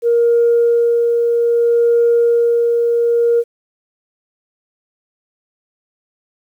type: tone with tremolo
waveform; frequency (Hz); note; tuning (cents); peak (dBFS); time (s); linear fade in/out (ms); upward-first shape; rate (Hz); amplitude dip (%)
sine; 470; A#4; +14; -8; 0.02-3.44; 50; sine; 0.62; 30
effects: tanh soft clip ceiling -5 dBFS + 8-bit